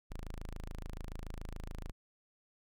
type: tone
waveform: sawtooth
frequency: 27 Hz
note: A0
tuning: 32 cents flat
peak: -37 dBFS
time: 0.1-1.92 s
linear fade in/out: 10 ms
effects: none